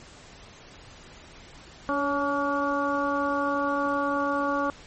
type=harmonic tone with a mistuned harmonic; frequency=284.5 Hz; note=C#4; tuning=45 cents sharp; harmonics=1 / 2 / 3 / 4 / 5; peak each=-29 / -29 / -33 / -28 / -32 dBFS; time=1.89-4.7 s; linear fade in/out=0 ms; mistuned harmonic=2; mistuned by=-24 cents; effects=pink hiss -48 dBFS RMS until 4.86 s + MP3 32 kbps